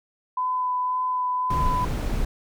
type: tone with vibrato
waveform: sine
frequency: 1005 Hz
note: B5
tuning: 30 cents sharp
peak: -22 dBFS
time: 0.37-1.85 s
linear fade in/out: 5 ms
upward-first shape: sine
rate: 1.9 Hz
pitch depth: 10 cents each way
type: noise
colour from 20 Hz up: brown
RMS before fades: -25 dBFS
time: 1.5-2.25 s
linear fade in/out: 5 ms
effects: none